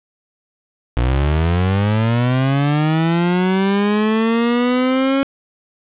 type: linear sweep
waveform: 30% pulse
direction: up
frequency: 58.3 to 275.2 Hz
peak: -11 dBFS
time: 0.97-5.23 s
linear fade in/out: 0 ms
effects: resampled to 8000 Hz + 7-bit